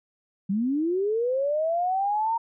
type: linear sweep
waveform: sine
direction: up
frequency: 185 to 929 Hz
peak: -22 dBFS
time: 0.49-2.38 s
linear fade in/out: 10 ms
effects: none